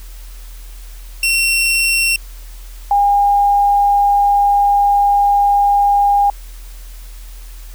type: tone pair in turn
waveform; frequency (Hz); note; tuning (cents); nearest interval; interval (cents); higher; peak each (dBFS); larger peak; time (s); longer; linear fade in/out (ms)
sawtooth / sine; 2722 / 809.3; F7 / G#5; -45 / -45; octave + major sixth; 2100; first; -9; neither; 1.23-2.16 / 2.91-6.3; second; 2
effects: added 41 Hz sine -30 dBFS peak until 7.74 s + white hiss -43 dBFS RMS until 7.74 s